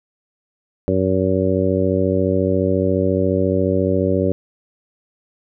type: harmonic tone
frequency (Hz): 94.3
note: F#2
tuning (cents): +33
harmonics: 1 / 2 / 3 / 4 / 5 / 6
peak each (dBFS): -22 / -22 / -22 / -22 / -22 / -22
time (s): 0.88-4.32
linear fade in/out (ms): 0
effects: none